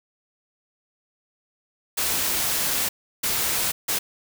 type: noise bursts at uneven times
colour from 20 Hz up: white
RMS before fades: -24 dBFS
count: 3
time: 1.97-2.89 / 3.23-3.72 / 3.88-3.99 s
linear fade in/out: 10 ms
effects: none